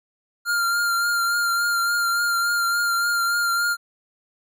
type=tone with vibrato; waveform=square; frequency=1396.9 Hz; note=F6; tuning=in tune; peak=-20 dBFS; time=0.45-3.77 s; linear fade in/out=50 ms; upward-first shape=triangle; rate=3.5 Hz; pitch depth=27 cents each way; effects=none